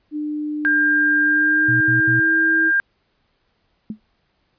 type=tone with pitch glide; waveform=sine; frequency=300 to 323.4 Hz; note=D4 to E4; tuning=+37 to -33 cents; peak=-22 dBFS; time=0.11-2.72 s; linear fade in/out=50 ms; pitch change=+130 cents; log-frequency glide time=1.23-2.25 s
type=tone; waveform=sine; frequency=1600 Hz; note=G6; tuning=35 cents sharp; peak=-14 dBFS; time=0.65-2.8 s; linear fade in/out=0 ms
type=tone bursts; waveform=sine; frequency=122.1 Hz; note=B2; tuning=19 cents flat; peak=-20 dBFS; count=3; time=1.68-2.202 s; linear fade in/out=10 ms; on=130 ms; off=66 ms
type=tone with exponential decay; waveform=sine; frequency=215.2 Hz; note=A3; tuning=38 cents flat; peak=-21 dBFS; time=3.9-4 s; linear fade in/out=2 ms; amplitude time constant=20 ms
effects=pink hiss -66 dBFS RMS until 4.58 s + resampled to 11025 Hz